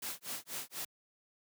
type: noise with tremolo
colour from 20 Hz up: white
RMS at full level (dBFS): -39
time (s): 0.02-0.85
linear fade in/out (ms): 5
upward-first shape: sine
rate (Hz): 4.1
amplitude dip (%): 100
effects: high-pass 100 Hz 12 dB/octave